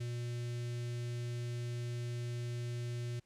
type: tone with notch filter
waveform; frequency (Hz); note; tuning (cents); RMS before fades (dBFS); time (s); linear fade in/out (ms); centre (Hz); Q
square; 120.2; B2; -46; -39; 0-3.2; 10; 940; 0.53
effects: pink hiss -75 dBFS RMS until 3.25 s + low-pass 9000 Hz 12 dB/octave